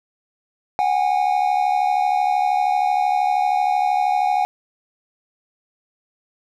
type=tone pair together; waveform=triangle; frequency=740 / 812.9 Hz; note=F#5 / G#5; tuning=0 / -37 cents; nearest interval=major second; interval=163 cents; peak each=-17 dBFS; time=0.79-4.45 s; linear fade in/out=0 ms; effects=none